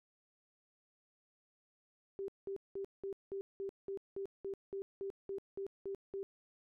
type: tone bursts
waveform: sine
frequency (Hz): 392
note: G4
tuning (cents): 0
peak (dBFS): -38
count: 15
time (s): 2.19-6.23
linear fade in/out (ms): 0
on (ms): 92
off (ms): 190
effects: none